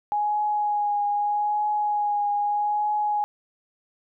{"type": "tone with vibrato", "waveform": "sine", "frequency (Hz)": 830.6, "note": "G#5", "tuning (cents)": 0, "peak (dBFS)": -21, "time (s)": [0.12, 3.24], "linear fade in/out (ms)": 0, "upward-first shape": "triangle", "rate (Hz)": 0.8, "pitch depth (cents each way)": 22, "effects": []}